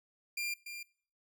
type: tone with echo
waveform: sawtooth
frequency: 2391 Hz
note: D7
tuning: 30 cents sharp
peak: -31 dBFS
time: 0.37-0.54 s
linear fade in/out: 5 ms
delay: 290 ms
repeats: 1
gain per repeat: -8 dB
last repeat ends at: 0.83 s
effects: noise-tail reverb RT60 0.5 s tail -22 dB re dry